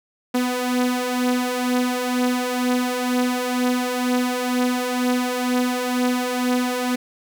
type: beating tone pair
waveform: sawtooth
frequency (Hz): 247.7 / 249.8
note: B3 / B3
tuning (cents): +5 / +20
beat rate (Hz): 2.1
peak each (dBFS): -21 / -17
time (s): 0.34-6.96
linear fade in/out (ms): 10
effects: none

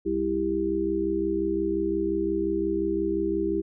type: harmonic tone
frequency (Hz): 65.7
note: C2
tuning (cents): +8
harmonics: 1 / 3 / 5 / 6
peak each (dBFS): -37 / -34 / -26 / -27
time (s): 0.05-3.62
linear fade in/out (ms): 20
effects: none

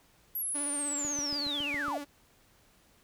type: linear sweep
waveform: sine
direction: down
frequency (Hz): 11760 to 530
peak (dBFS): -31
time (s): 0.35-1.98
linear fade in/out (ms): 5
type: tone with vibrato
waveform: sawtooth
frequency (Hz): 288.4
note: D4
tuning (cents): -31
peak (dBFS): -34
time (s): 0.54-2.05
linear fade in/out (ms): 20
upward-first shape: sine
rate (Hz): 16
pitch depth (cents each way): 34
type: click train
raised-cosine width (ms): 3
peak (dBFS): -33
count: 7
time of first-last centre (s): 1.05-1.882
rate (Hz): 7.21
effects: pink hiss -64 dBFS RMS until 3.03 s

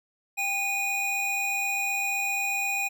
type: tone pair together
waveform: square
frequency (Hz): 791 / 2468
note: G5 / D#7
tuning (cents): +15 / -15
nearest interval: octave + minor sixth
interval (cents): 1970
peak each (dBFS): -34 / -27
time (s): 0.37-2.89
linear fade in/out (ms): 20
effects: none

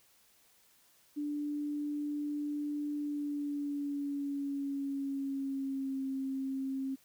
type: tone with pitch glide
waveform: sine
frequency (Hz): 293.7 to 267.8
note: D4 to C4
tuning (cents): 0 to +40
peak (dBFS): -33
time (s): 1.16-6.96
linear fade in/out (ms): 20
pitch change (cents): -160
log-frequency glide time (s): 2.96-6.04
effects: white hiss -66 dBFS RMS until 7.04 s

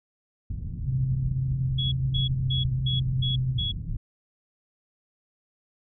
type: low-pass noise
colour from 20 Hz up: white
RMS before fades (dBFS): -32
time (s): 0.5-3.97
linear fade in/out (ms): 5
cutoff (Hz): 140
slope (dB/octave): 24
type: tone with pitch glide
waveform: sine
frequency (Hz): 130.81 to 129.01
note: C3 to C3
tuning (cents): 0 to -24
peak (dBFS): -24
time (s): 0.86-3.59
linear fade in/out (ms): 20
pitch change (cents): -24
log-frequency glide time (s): 2.26-2.78
type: tone bursts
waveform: sine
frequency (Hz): 3356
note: G#7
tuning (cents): +17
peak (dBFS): -27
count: 6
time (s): 1.78-3.72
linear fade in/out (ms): 10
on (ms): 140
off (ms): 220
effects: none

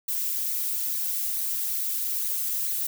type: noise with flanger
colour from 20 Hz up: violet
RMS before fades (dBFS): -28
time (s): 0.08-2.87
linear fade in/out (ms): 5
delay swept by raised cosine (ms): 0.47 to 3.67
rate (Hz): 2.3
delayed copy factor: +0.5
effects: none

